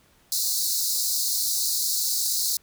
pink high-pass noise, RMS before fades -25 dBFS, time 0.32-2.57 s, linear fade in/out 2 ms, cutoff 4000 Hz, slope 96 dB/octave, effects pink hiss -60 dBFS RMS until 2.62 s

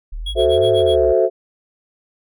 sine exponential two-way sweep, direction up then down, 33.98 to 110 to 60.2 Hz, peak -24 dBFS, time 0.12-1.13 s, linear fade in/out 10 ms, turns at 0.68 s
triangle tone with tremolo, 3322 Hz, G#7, in tune, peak -21 dBFS, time 0.26-0.96 s, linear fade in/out 5 ms, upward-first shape sine, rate 8.1 Hz, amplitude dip 100%
sine chord, F# half-diminished seventh, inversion none, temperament equal, 370 / 440 / 523.3 / 659.3 Hz, F#4 / A4 / C5 / E5, 0 / 0 / 0 / 0 cents, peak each -17 dBFS, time 0.35-1.3 s, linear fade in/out 50 ms
effects tanh soft clip ceiling -1 dBFS

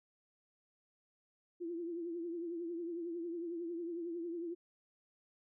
sine tone with vibrato, 340 Hz, F4, 46 cents flat, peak -38 dBFS, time 1.6-4.55 s, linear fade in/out 20 ms, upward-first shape triangle, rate 11 Hz, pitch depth 81 cents each way, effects none

